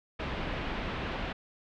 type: low-pass noise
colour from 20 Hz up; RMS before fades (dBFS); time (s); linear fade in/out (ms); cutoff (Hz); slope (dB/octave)
pink; -35; 0.19-1.33; 10; 3300; 24
effects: none